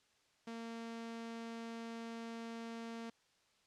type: tone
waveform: sawtooth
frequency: 229.6 Hz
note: A#3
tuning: 26 cents flat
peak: -40 dBFS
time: 0.47-3.1 s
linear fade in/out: 5 ms
effects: white hiss -73 dBFS RMS until 3.66 s + low-pass 6000 Hz 12 dB/octave